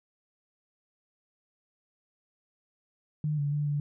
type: tone with pitch steps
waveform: sine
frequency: 151.2 / 143.9 / 147.3 / 145.6 Hz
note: D#3 / D3 / D3 / D3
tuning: -49 / -35 / +6 / -15 cents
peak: -26 dBFS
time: 3.24-3.8 s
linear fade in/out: 2 ms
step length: 140 ms
effects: none